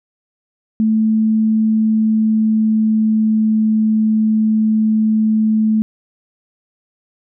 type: tone with pitch glide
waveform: sine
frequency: 219.1 to 217.7 Hz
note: A3 to A3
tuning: -7 to -18 cents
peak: -11 dBFS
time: 0.8-5.82 s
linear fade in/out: 0 ms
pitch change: -11 cents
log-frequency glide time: 1.64-3.69 s
effects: none